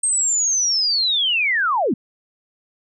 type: linear sweep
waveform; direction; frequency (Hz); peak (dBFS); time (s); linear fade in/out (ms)
sine; down; 8480 to 179.8; -16; 0.03-1.94; 5
effects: none